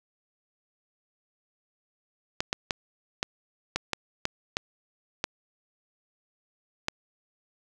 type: clicks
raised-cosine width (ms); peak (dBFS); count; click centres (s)
0.2; -9; 10; 2.405 / 2.529 / 2.708 / 3.229 / 3.76 / 3.933 / 4.254 / 4.569 / 5.241 / 6.884
effects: none